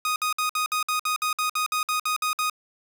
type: tone bursts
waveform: sawtooth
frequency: 1244.5 Hz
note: D#6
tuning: in tune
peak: -19 dBFS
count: 15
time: 0.05-2.498 s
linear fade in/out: 2 ms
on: 110 ms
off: 57 ms
effects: none